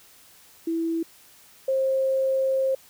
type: tone pair in turn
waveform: sine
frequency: 329.6 / 531.6 Hz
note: E4 / C5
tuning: 0 / +27 cents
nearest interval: minor sixth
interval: 827 cents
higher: second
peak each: -23 / -20 dBFS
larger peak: second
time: 0.67-1.03 / 1.68-2.75 s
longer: second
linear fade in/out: 5 ms
effects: white hiss -53 dBFS RMS until 2.89 s

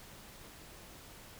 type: silence
effects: pink hiss -53 dBFS RMS until 1.39 s

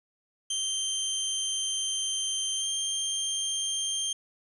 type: tone with pitch glide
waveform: 20% pulse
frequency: 3136 to 3174 Hz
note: G7 to G7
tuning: 0 to +21 cents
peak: -22 dBFS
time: 0.5-4.13 s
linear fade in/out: 5 ms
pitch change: +21 cents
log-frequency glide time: 2.55-2.66 s
effects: resampled to 24000 Hz + 9-bit

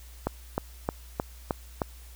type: click train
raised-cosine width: 1 ms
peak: -12 dBFS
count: 6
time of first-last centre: 0.27-1.818 s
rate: 3.23 Hz
effects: added 60 Hz sine -45 dBFS peak until 2.15 s + white hiss -54 dBFS RMS until 2.15 s

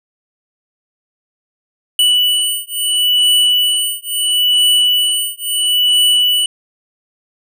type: beating tone pair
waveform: square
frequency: 2960 / 2960.74 Hz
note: F#7 / F#7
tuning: 0 / 0 cents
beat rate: 0.74 Hz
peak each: -15 / -15 dBFS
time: 1.99-6.46 s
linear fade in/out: 2 ms
effects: none

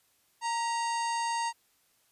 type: harmonic tone with a mistuned harmonic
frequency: 927 Hz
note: A#5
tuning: 10 cents flat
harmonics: 1 / 2 / 3 / 4 / 5 / 6 / 7 / 8 / 9 / 10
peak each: -29 / -40 / -42 / -49 / -42 / -53 / -43 / -53 / -45 / -54 dBFS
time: 0.41-1.53 s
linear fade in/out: 50 ms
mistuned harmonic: 2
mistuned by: +53 cents
effects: white hiss -69 dBFS RMS until 2.11 s + resampled to 32000 Hz

